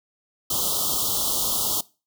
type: band-stop noise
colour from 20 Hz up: white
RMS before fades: -24 dBFS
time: 0.5-1.81 s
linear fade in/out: 5 ms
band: 1300 to 3000 Hz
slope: 96 dB/octave
effects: noise-tail reverb RT60 0.3 s tail -21 dB re dry

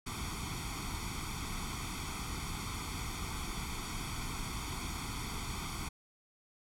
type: noise with comb filter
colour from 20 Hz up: pink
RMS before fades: -39 dBFS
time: 0.06-5.89 s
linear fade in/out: 10 ms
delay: 0.88 ms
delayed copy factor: +0.85
effects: low-pass 11000 Hz 12 dB/octave

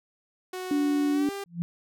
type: tone with pitch glide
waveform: sawtooth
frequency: 368.8 to 397.6 Hz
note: F#4 to G4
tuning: -6 to +25 cents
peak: -29 dBFS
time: 0.53-1.44 s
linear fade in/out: 5 ms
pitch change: +131 cents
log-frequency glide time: 1.12-1.31 s
type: tone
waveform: sine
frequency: 290 Hz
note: D4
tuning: 22 cents flat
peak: -22 dBFS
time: 0.71-1.29 s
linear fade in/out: 2 ms
type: tone with exponential growth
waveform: sine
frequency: 170.9 Hz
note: F3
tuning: 37 cents flat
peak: -22 dBFS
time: 1.46-1.62 s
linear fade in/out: 0 ms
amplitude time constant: 34 ms
effects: none

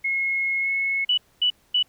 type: tone with pitch glide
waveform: sine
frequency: 2167 to 2188 Hz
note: C#7 to C#7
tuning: -40 to -23 cents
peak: -21 dBFS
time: 0.04-1.05 s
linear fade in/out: 10 ms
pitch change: +17 cents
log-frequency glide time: 0.61-0.69 s
type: tone bursts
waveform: sine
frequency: 2960 Hz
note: F#7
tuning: in tune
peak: -17 dBFS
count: 3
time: 1.09-1.828 s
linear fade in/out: 5 ms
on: 86 ms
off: 240 ms
effects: pink hiss -61 dBFS RMS until 1.88 s

